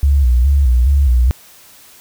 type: tone with vibrato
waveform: sine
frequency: 65.5 Hz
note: C2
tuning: 2 cents sharp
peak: -8 dBFS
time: 0.03-1.31 s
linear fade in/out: 0 ms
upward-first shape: square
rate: 2.4 Hz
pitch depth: 120 cents each way
effects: white hiss -43 dBFS RMS until 2 s